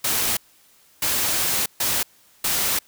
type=noise bursts at uneven times; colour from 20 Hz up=white; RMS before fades=-22 dBFS; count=4; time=0.04-0.37 / 1.02-1.66 / 1.8-2.03 / 2.44-2.79 s; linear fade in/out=5 ms; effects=white hiss -56 dBFS RMS until 2.87 s